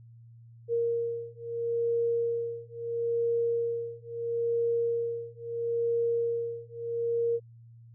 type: beating tone pair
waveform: sine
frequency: 466.6 / 467.35 Hz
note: A#4 / A#4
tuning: +2 / +4 cents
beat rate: 0.75 Hz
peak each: -30 dBFS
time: 0.68-7.4 s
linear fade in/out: 50 ms
effects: added 116 Hz sine -49 dBFS peak until 7.94 s